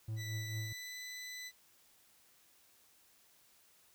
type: tone with tremolo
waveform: triangle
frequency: 110 Hz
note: A2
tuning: in tune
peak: -34 dBFS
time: 0.08-0.73 s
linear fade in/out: 5 ms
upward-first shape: triangle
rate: 4.5 Hz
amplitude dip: 55%
type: tone with pitch glide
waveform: 20% pulse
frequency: 1975.5 to 1997.3 Hz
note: B6 to B6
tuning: 0 to +19 cents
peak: -39 dBFS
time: 0.16-1.52 s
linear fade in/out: 50 ms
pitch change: +19 cents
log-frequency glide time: 0.43-0.97 s
effects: white hiss -67 dBFS RMS until 3.94 s